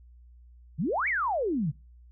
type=exponential two-way sweep; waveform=sine; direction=up then down; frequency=130.81 to 2335 to 130.81 Hz; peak=-25 dBFS; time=0.78-1.72 s; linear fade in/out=20 ms; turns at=1.08 s; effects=noise-tail reverb RT60 0.3 s tail -22 dB re dry + added 60 Hz sine -50 dBFS peak until 2.11 s